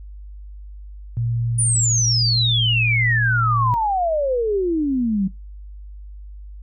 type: tone with vibrato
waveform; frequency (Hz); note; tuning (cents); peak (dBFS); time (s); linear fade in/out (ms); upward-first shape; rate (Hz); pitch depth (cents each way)
sine; 116.54; A#2; 0; -19; 1.17-3.74; 0; square; 1.1; 12
type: exponential sweep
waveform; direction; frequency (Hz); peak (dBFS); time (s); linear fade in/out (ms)
sine; down; 9670 to 184.1; -17; 1.58-5.28; 10
effects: noise-tail reverb RT60 0.2 s tail -21 dB re dry + added 50 Hz sine -34 dBFS peak until 6.62 s